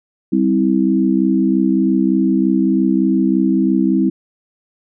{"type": "chord", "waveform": "sine", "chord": "C major", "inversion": "second", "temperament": "equal with one note detuned", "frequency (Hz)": [196, 261.6, 324.9], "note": ["G3", "C4", "E4"], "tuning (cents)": [0, 0, -25], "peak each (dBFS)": -16, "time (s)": [0.32, 4.1], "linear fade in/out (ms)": 10, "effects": []}